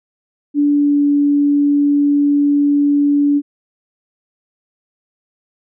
sine tone with pitch glide, 290 to 287.8 Hz, D4 to D4, -22 to -35 cents, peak -10 dBFS, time 0.54-3.42 s, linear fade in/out 50 ms, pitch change -13 cents, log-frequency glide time 0.69-1.05 s, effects none

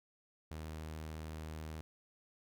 sawtooth tone, 78.4 Hz, D#2, 14 cents sharp, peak -39 dBFS, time 0.51-1.81 s, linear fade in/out 0 ms, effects none

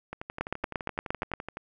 two click trains, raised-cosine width 0.5 ms, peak -13 / -21 dBFS, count 9 / 18, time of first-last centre 0.41-1.337 / 0.13-1.571 s, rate 8.63 / 11.8 Hz, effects none

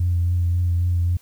sine tone with vibrato, 87.4 Hz, F2, 2 cents sharp, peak -16 dBFS, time 0-1.17 s, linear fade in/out 5 ms, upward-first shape sine, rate 3.7 Hz, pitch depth 23 cents each way, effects tanh soft clip ceiling -12 dBFS + white hiss -55 dBFS RMS until 1.21 s

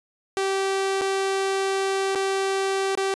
sawtooth tone with dropouts, 387.8 Hz, G4, 19 cents flat, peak -18 dBFS, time 0.37-3.14 s, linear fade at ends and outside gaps 0 ms, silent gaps 1.012-1.018 / 2.15-2.156 / 2.952-2.975 s, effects resampled to 22050 Hz

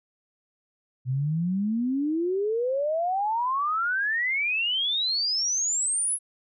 sine exponential sweep, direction up, 123.47 to 10700 Hz, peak -23 dBFS, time 1.05-6.19 s, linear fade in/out 50 ms, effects none

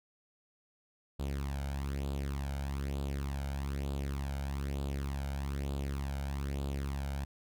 sawtooth tone with flanger, 69.4 Hz, C#2, 3 cents sharp, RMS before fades -36 dBFS, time 1.19-7.25 s, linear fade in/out 10 ms, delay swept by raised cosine 0.25 to 1.35 ms, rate 1.1 Hz, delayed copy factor +0.65, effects none

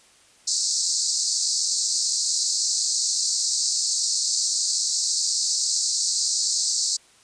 pink band-pass noise, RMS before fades -24 dBFS, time 0.47-6.97 s, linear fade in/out 10 ms, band 4200 to 8400 Hz, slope 96 dB/octave, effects white hiss -55 dBFS RMS until 7.23 s + resampled to 22050 Hz

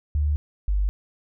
sine tone pair in turn, 74 / 49.53 Hz, D2 / G1, +14 / +19 cents, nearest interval perfect fifth, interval 695 cents, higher first, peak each -19 dBFS, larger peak neither, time 0.15-0.36 / 0.68-0.89 s, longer neither, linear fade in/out 0 ms, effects none

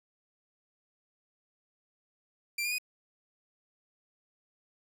sawtooth tone with pitch steps, 2362 / 2423 / 2485 Hz, D7 / D#7 / D#7, +9 / -47 / -3 cents, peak -27 dBFS, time 2.58-2.784 s, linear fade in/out 5 ms, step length 68 ms, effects none

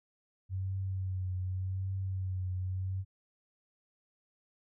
sine tone with vibrato, 93.9 Hz, F#2, 26 cents sharp, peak -32 dBFS, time 0.49-3.05 s, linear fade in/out 50 ms, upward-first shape triangle, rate 0.86 Hz, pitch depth 40 cents each way, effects none

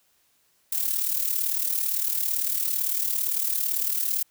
violet noise with amplitude modulation, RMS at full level -23 dBFS, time 0.72-4.23 s, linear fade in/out 5 ms, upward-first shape sine, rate 37.8 Hz, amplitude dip 65%, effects white hiss -66 dBFS RMS until 4.3 s

